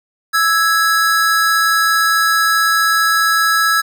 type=tone pair together; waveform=square; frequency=1318.5 / 1663.2 Hz; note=E6 / G#6; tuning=0 / +2 cents; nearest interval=major third; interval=402 cents; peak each=-15 dBFS; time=0.33-3.82 s; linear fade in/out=20 ms; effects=none